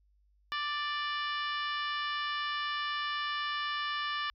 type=harmonic tone; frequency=588 Hz; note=D5; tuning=2 cents sharp; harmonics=2 / 3 / 4 / 5 / 6 / 7 / 8 / 9; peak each=-35 / -37 / -44 / -40 / -43 / -49 / -50 / -50 dBFS; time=0.52-4.3 s; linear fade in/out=0 ms; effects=added 50 Hz sine -65 dBFS peak until 4.34 s